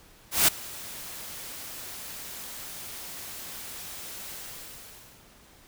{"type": "noise with ADSR envelope", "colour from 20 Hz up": "white", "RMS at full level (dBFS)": -18, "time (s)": [0.31, 5.26], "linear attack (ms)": 170, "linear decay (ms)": 8, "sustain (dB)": -22, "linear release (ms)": 910, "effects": ["pink hiss -55 dBFS RMS until 5.67 s"]}